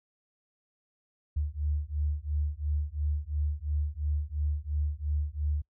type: beating tone pair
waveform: sine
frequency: 72.9 / 75.8 Hz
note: D2 / D#2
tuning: -12 / -45 cents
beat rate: 2.9 Hz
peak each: -31 dBFS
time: 1.36-5.62 s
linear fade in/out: 10 ms
effects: noise-tail reverb RT60 0.1 s tail -25 dB re dry